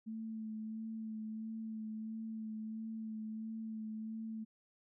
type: tone with vibrato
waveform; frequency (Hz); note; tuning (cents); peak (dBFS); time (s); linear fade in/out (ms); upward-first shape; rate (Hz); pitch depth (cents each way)
sine; 220; A3; 0; -40; 0.06-4.45; 20; sine; 1.5; 21
effects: none